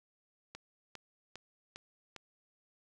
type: click train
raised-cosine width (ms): 0.2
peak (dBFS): -28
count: 5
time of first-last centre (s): 0.55-2.163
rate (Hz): 2.48
effects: none